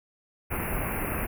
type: band-stop noise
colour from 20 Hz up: pink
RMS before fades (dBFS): -30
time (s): 0.5-1.27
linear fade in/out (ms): 20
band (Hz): 2700 to 10000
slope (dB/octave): 96
effects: none